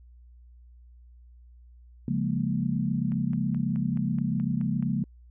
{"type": "chord", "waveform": "sine", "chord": "Bb minor seventh", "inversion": "first", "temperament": "equal with one note detuned", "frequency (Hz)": [138.59, 174.61, 205.5, 233.1], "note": ["Db3", "F3", "Ab3", "Bb3"], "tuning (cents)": [0, 0, -18, 0], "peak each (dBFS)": -30, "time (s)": [2.08, 5.04], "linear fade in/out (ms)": 2}
{"type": "click train", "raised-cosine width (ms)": 0.5, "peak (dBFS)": -34, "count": 9, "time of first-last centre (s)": [3.12, 4.826], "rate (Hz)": 4.69}
{"effects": ["added 60 Hz sine -49 dBFS peak until 5.3 s"]}